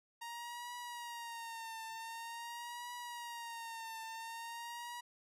sawtooth tone with vibrato, 932.3 Hz, A#5, in tune, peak -40 dBFS, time 0.21-5.01 s, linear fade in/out 10 ms, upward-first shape triangle, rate 0.46 Hz, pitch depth 73 cents each way, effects resampled to 32000 Hz

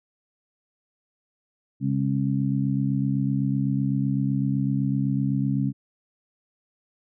harmonic tone, 67.9 Hz, C#2, 35 cents flat, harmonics 2 / 3 / 4, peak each -24 / -26 / -27 dBFS, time 1.8-5.73 s, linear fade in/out 50 ms, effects none

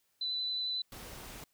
sine tone with vibrato, 4000 Hz, B7, 21 cents sharp, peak -32 dBFS, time 0.21-0.82 s, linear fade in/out 5 ms, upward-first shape square, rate 11 Hz, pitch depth 11 cents each way
pink noise, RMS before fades -47 dBFS, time 0.92-1.44 s, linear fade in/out 2 ms
effects white hiss -75 dBFS RMS until 1.53 s

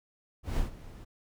brown noise with ADSR envelope, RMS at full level -28 dBFS, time 0.43-1.05 s, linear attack 140 ms, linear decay 130 ms, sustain -17 dB, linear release 16 ms, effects none

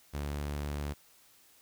sawtooth tone with pitch glide, 72.3 to 72.76 Hz, D2 to D2, -27 to -16 cents, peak -30 dBFS, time 0.13-0.94 s, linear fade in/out 20 ms, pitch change +11 cents, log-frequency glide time 0.3-0.4 s, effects white hiss -62 dBFS RMS until 1.61 s

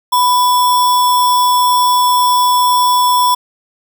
sine tone with sample-and-hold, 991 Hz, B5, 6 cents sharp, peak -8 dBFS, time 0.12-3.35 s, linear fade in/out 10 ms, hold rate 4410 Hz, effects none

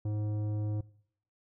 sine tone with tanh clipping, 105.6 Hz, G#2, 29 cents sharp, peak -32 dBFS, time 0.05-0.81 s, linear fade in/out 5 ms, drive 12 dB, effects noise-tail reverb RT60 0.6 s tail -20 dB re dry

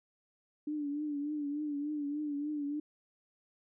sine tone with vibrato, 293.7 Hz, D4, in tune, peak -33 dBFS, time 0.67-2.8 s, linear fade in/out 5 ms, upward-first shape triangle, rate 3.4 Hz, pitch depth 68 cents each way, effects none

